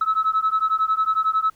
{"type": "beating tone pair", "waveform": "sine", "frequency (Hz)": [1292, 1303], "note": ["E6", "E6"], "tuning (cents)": [-35, -20], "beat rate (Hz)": 11, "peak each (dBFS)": -20, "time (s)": [0.01, 1.5], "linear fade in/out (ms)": 5, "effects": ["tanh soft clip ceiling -12 dBFS", "pink hiss -59 dBFS RMS until 1.55 s"]}